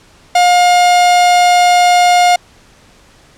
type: tone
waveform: 45% pulse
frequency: 712 Hz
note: F5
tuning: 33 cents sharp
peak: -6 dBFS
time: 0.35-2.36 s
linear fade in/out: 5 ms
effects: pink hiss -45 dBFS RMS until 3.37 s + low-pass 8000 Hz 12 dB/octave